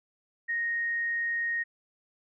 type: tone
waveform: sine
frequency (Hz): 1864.7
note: A#6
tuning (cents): 0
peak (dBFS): -27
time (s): 0.48-1.64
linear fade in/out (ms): 20
effects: none